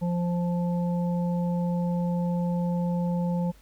harmonic tone, 174.61 Hz, F3, in tune, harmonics 1 / 3 / 5, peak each -24 / -34 / -38 dBFS, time 0.01-3.52 s, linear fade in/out 20 ms, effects added 50 Hz sine -53 dBFS peak until 3.61 s + pink hiss -59 dBFS RMS until 3.61 s

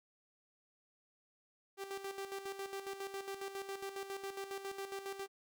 sawtooth tone with tremolo, 392 Hz, G4, in tune, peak -36 dBFS, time 1.77-5.28 s, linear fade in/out 50 ms, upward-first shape square, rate 7.3 Hz, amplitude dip 60%, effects none

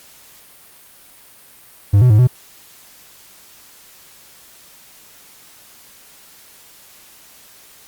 triangle tone with pitch steps, 100.7 / 125.3 / 105.9 / 125.4 Hz, G2 / B2 / G#2 / B2, +47 / +25 / +34 / +27 cents, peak -5 dBFS, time 1.93-2.274 s, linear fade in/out 10 ms, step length 86 ms, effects white hiss -45 dBFS RMS until 7.87 s + Opus 48 kbps

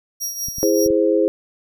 sawtooth tone with tremolo, 5660 Hz, F8, 22 cents sharp, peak -19 dBFS, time 0.2-0.88 s, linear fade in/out 20 ms, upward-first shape triangle, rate 5.2 Hz, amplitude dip 65%
clicks, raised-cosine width 5 ms, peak -22 dBFS, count 4, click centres 0.485 / 0.584 / 0.862 / 0.905 s
sine chord, E augmented, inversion none, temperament equal, 329.6 / 415.3 / 523.3 Hz, E4 / G#4 / B#4, 0 / 0 / 0 cents, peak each -18 dBFS, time 0.63-1.28 s, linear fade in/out 0 ms
effects none

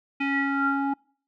square tone with low-pass filter sweep, 277.2 Hz, C#4, in tune, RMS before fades -25 dBFS, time 0.2-0.94 s, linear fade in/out 10 ms, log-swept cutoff 2400 to 1000 Hz, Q 8.3, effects noise-tail reverb RT60 0.5 s tail -26 dB re dry

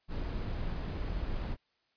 brown noise, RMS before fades -35 dBFS, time 0.08-1.57 s, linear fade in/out 50 ms, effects white hiss -75 dBFS RMS until 1.96 s + resampled to 11025 Hz

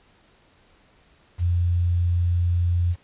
sine tone with quantisation, 87.31 Hz, F2, in tune, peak -18 dBFS, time 1.38-2.96 s, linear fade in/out 50 ms, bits 8, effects pink hiss -58 dBFS RMS until 3.03 s + resampled to 8000 Hz

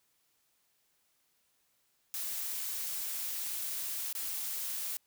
blue noise with dropouts, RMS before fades -37 dBFS, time 2.14-4.97 s, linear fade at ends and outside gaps 0 ms, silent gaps 4.127-4.151 s, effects white hiss -74 dBFS RMS until 5.06 s

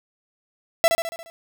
45% pulse tone with echo, 666 Hz, E5, 18 cents sharp, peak -12 dBFS, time 0.84-0.88 s, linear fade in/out 0 ms, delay 70 ms, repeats 6, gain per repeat -5 dB, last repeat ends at 1.3 s, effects none

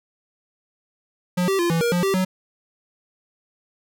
square tone with pitch steps, 179.2 / 388.3 / 345.2 / 165.8 / 473 / 176.4 / 389.4 / 186.1 Hz, F3 / G4 / F4 / E3 / A#4 / F3 / G4 / F#3, +45 / -16 / -20 / +10 / +25 / +18 / -12 / +10 cents, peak -19 dBFS, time 1.37-2.25 s, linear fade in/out 10 ms, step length 110 ms, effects none

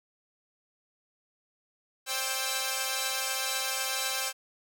5% pulse tone cluster, 528 / 583 / 788 / 1314 Hz, C5 / D5 / G5 / E6, +16 / -13 / +9 / -6 cents, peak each -23 / -29 / -21 / -23 dBFS, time 2.06-4.33 s, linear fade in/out 50 ms, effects none

